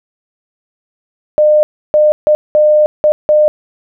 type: tone bursts at uneven times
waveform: sine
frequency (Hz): 605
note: D#5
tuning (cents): -49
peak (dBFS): -5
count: 6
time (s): 1.38-1.63 / 1.94-2.12 / 2.27-2.35 / 2.55-2.86 / 3.04-3.12 / 3.29-3.48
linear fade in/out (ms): 0
effects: none